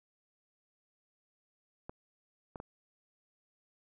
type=clicks; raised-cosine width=1 ms; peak=-28 dBFS; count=3; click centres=1.895 / 2.558 / 2.601 s; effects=none